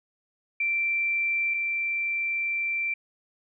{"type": "tone pair in turn", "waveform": "sine", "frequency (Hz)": [2349, 2349], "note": ["D7", "D7"], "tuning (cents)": [0, 0], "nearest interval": "unison", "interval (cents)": 0, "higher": "neither", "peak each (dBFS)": [-23, -25], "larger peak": "first", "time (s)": [[0.6, 1.54], [1.54, 2.94]], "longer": "second", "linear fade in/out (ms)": 5, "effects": []}